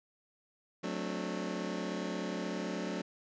25% pulse chord, D dominant seventh, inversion first, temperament just, 183.54 / 220.2 / 264.3 / 293.7 Hz, F#3 / A3 / C4 / D4, -14 / +2 / +18 / 0 cents, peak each -35 / -37 / -40 / -37 dBFS, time 0.83-3.02 s, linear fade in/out 10 ms, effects resampled to 16000 Hz

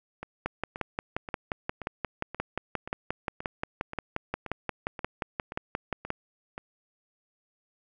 two click trains, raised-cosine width 0.5 ms, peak -22 / -14 dBFS, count 13 / 33, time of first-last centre 0.23-6.579 / 0.46-6.104 s, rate 1.89 / 5.67 Hz, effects none

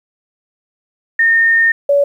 sine tone pair in turn, 1828 / 567.9 Hz, A#6 / C#5, -34 / +42 cents, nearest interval octave + minor sixth, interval 2024 cents, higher first, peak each -8 dBFS, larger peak neither, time 1.19-1.72 / 1.89-2.04 s, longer first, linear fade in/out 5 ms, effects 8-bit

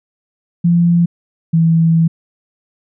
sine tone pair in turn, 171.7 / 164.16 Hz, F3 / E3, -29 / -7 cents, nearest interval minor second, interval 78 cents, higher first, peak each -8 dBFS, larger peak neither, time 0.64-1.06 / 1.53-2.08 s, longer second, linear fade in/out 10 ms, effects none

